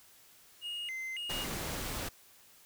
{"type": "tone with vibrato", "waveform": "triangle", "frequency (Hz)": 2434, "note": "D#7", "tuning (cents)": -39, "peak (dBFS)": -35, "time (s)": [0.61, 1.47], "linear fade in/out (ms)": 50, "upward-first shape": "square", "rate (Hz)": 1.8, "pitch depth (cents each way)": 280}
{"type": "noise", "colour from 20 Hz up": "pink", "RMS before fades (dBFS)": -38, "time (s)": [1.29, 2.09], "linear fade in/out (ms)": 10}
{"effects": ["white hiss -60 dBFS RMS until 2.65 s"]}